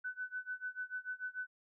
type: tone with tremolo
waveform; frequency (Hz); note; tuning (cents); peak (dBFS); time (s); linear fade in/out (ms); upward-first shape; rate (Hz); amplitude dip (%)
sine; 1502; F#6; +26; -36; 0.04-1.47; 10; sine; 6.8; 95
effects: none